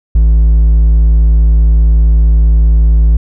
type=tone with hard clipping; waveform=sine; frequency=55.3 Hz; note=A1; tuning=9 cents sharp; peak=-5 dBFS; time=0.15-3.17 s; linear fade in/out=5 ms; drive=3 dB; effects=none